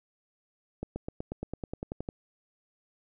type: accelerating click train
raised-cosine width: 2 ms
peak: -21 dBFS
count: 13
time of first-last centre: 0.83-2.089 s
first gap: 130 ms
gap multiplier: 0.96
effects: none